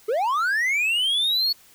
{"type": "linear sweep", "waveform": "triangle", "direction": "up", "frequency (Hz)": [400.3, 4435], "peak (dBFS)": -18, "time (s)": [0.08, 1.53], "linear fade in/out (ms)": 10, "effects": ["white hiss -53 dBFS RMS until 1.74 s"]}